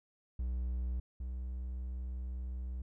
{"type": "tone pair in turn", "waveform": "triangle", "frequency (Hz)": [61.8, 62.66], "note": ["B1", "B1"], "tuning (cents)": [2, 26], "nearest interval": "unison", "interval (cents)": 24, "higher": "second", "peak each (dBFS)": [-31, -35], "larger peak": "first", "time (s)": [[0.39, 1], [1.2, 2.82]], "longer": "second", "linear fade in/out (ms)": 5, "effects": []}